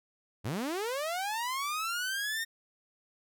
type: linear sweep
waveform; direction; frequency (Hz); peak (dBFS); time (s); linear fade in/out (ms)
sawtooth; up; 87 to 1850; -28; 0.44-2.45; 20
effects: none